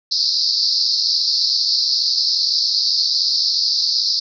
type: band-pass noise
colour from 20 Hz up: white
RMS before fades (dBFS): -18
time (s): 0.11-4.2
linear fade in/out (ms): 10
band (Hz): 4200 to 5200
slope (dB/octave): 96
effects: none